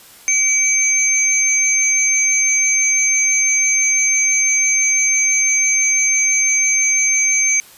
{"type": "tone pair together", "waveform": "sine", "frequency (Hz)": [2299, 6303], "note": ["D7", "G8"], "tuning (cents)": [-37, 9], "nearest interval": "octave + perfect fourth", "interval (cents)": 1746, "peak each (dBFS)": [-17, -14], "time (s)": [0.28, 7.6], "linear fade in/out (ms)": 0, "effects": ["white hiss -43 dBFS RMS until 7.77 s", "resampled to 32000 Hz"]}